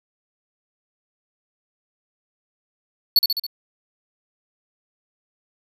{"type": "tone with echo", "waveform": "square", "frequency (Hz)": 4432, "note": "C#8", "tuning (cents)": -1, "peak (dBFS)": -11, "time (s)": [3.16, 3.19], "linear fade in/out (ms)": 2, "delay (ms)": 69, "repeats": 4, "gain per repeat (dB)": -4, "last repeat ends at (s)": 3.466, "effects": []}